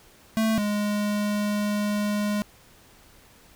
square tone pair in turn, 221.3 / 207.4 Hz, A3 / G#3, +10 / -2 cents, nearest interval minor second, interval 112 cents, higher first, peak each -21 / -24 dBFS, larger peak first, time 0.37-0.58 / 0.58-2.42 s, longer second, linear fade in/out 0 ms, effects pink hiss -54 dBFS RMS until 3.55 s

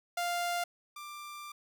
sawtooth tone pair in turn, 698.5 / 1183.6 Hz, F5 / D6, 0 / +13 cents, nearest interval major sixth, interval 913 cents, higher second, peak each -27 / -39 dBFS, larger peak first, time 0.17-0.64 / 0.96-1.52 s, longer second, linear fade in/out 5 ms, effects none

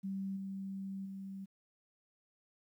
sine tone with level steps, 193.9 Hz, G3, 19 cents flat, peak -36 / -39 / -42 dBFS, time 0.03-1.46 s, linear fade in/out 20 ms, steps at 0.36 / 1.05 s, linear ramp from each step 10 ms, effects 12-bit

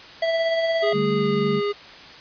square tone with tremolo, 659.3 Hz, E5, in tune, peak -19 dBFS, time 0.22-0.93 s, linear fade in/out 5 ms, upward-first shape sine, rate 17 Hz, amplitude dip 30%
square tone with pitch glide, 412.7 to 409.6 Hz, G#4 to G#4, -11 to -24 cents, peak -22 dBFS, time 0.82-1.73 s, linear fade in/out 20 ms, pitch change -13 cents, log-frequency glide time 1.15-1.24 s
sine chord, D suspended fourth, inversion none, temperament equal, 146.83 / 196 / 220 Hz, D3 / G3 / A3, 0 / 0 / 0 cents, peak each -27 / -25 / -26 dBFS, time 0.92-1.62 s, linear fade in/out 50 ms
effects white hiss -42 dBFS RMS until 2.2 s + resampled to 11025 Hz

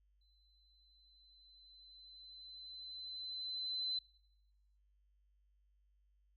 sine tone with exponential growth, 4044 Hz, B7, 40 cents sharp, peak -35 dBFS, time 0.21-3.99 s, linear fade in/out 5 ms, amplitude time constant 820 ms, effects noise-tail reverb RT60 1.0 s tail -23 dB re dry + added 50 Hz sine -70 dBFS peak until 6.36 s

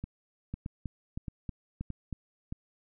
two click trains, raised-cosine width 5 ms, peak -24 / -23 dBFS, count 5 / 6, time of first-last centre 0.04-2.524 / 0.54-2.127 s, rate 1.61 / 3.15 Hz, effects none

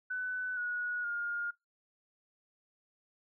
sine tone with pitch steps, 1500 / 1458.1 / 1417.4 Hz, F#6 / F#6 / F6, +23 / -26 / +25 cents, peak -33 dBFS, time 0.1-1.51 s, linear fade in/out 10 ms, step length 470 ms, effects noise-tail reverb RT60 0.2 s tail -24 dB re dry

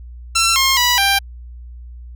10% pulse tone with pitch steps, 1348 / 1070 / 979 / 791 Hz, E6 / C6 / B5 / G5, +38 / +38 / -15 / +15 cents, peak -4 dBFS, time 0.35-1.19 s, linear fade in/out 10 ms, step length 210 ms, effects added 60 Hz sine -32 dBFS peak until 2.15 s

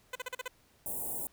10% pulse tone bursts, 505 Hz, B4, 39 cents sharp, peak -27 dBFS, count 6, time 0.13-0.48 s, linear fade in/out 5 ms, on 25 ms, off 40 ms
white band-stop noise, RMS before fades -37 dBFS, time 0.86-1.27 s, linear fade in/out 0 ms, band 890 to 8200 Hz, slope 48 dB/octave
effects pink hiss -66 dBFS RMS until 1.32 s

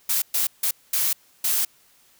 blue noise bursts at uneven times, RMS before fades -22 dBFS, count 5, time 0.09-0.22 / 0.34-0.47 / 0.63-0.71 / 0.93-1.13 / 1.44-1.65 s, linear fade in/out 5 ms, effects white hiss -58 dBFS RMS until 2.19 s

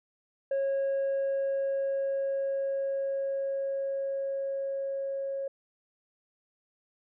sine tone with level ramp, 547 Hz, C#5, 23 cents flat, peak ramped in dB -23 to -30 dBFS, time 0.51-5.48 s, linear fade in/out 5 ms, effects tanh soft clip ceiling -25 dBFS

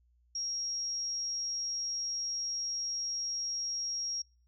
sine tone, 5600 Hz, F8, 4 cents sharp, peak -33 dBFS, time 0.35-4.22 s, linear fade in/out 5 ms, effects noise-tail reverb RT60 0.4 s tail -25 dB re dry + added 60 Hz sine -65 dBFS peak until 4.47 s

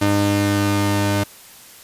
sawtooth tone pair together, 101.15 / 303.1 Hz, G#2 / D#4, -45 / -45 cents, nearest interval octave + perfect fifth, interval 1900 cents, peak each -15 dBFS, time 0.01-1.24 s, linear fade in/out 10 ms, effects white hiss -43 dBFS RMS until 1.83 s + resampled to 32000 Hz

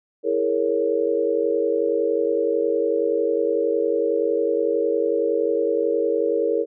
sine chord, A# half-diminished seventh, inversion second, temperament equal, 329.6 / 415.3 / 466.2 / 554.4 Hz, E4 / G#4 / A#4 / C#5, 0 / 0 / 0 / 0 cents, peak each -27 / -24 / -21 / -26 dBFS, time 0.23-6.66 s, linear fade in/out 50 ms, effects none

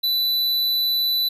square tone, 3981 Hz, B7, 13 cents sharp, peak -19 dBFS, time 0.03-1.29 s, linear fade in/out 10 ms, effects resampled to 32000 Hz

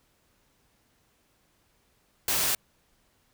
white noise, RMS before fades -26 dBFS, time 2.28-2.55 s, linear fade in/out 2 ms, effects pink hiss -68 dBFS RMS until 3.33 s

